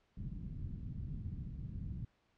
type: low-pass noise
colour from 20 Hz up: white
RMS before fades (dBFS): -43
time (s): 0.17-2.05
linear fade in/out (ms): 5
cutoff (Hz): 170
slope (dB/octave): 24
effects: pink hiss -75 dBFS RMS until 2.37 s + low-pass 4000 Hz 12 dB/octave